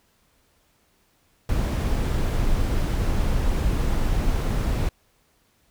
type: noise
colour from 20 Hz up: brown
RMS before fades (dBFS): -22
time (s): 1.49-4.89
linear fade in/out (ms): 2
effects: pink hiss -64 dBFS RMS until 5.7 s